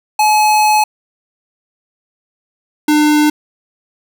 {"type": "tone pair in turn", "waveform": "square", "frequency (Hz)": [852, 300.4], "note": ["G#5", "D4"], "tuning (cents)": [44, 39], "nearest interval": "octave + tritone", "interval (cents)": 1805, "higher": "first", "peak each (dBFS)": -9, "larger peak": "neither", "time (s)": [[0.19, 0.84], [2.88, 3.3]], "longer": "first", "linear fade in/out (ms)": 5, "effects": []}